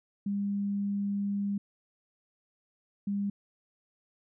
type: tone pair in turn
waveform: sine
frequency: 201.1 / 201.1 Hz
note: G3 / G3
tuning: +44 / +44 cents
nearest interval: unison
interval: 0 cents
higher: neither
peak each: -28 / -28 dBFS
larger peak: neither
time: 0.26-1.58 / 3.07-3.3 s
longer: first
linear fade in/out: 5 ms
effects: none